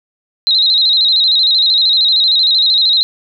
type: tone with vibrato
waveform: sine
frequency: 3942 Hz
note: B7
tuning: 4 cents flat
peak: -8 dBFS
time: 0.47-3.03 s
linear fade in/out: 0 ms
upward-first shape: square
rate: 13 Hz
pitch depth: 65 cents each way
effects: none